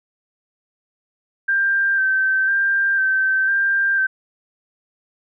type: tone with vibrato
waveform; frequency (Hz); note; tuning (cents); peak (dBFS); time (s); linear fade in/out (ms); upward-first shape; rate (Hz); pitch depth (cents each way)
sine; 1568; G6; 0; -15; 1.48-4.07; 10; square; 1; 22
effects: none